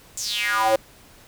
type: tone with high-pass filter sweep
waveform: square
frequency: 110.8 Hz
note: A2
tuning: 13 cents sharp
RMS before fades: -22 dBFS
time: 0.17-0.76 s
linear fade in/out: 5 ms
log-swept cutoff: 7500 to 500 Hz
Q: 5.7
effects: pink hiss -50 dBFS RMS until 1.27 s